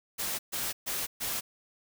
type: noise bursts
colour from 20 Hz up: white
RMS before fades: -33 dBFS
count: 4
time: 0.18-1.41 s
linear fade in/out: 20 ms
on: 210 ms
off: 130 ms
effects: none